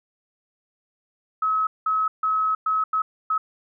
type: tone bursts at uneven times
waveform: sine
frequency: 1284 Hz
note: E6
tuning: 46 cents flat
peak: -19 dBFS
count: 6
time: 1.42-1.67 / 1.86-2.08 / 2.23-2.55 / 2.66-2.84 / 2.93-3.02 / 3.3-3.38 s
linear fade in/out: 5 ms
effects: none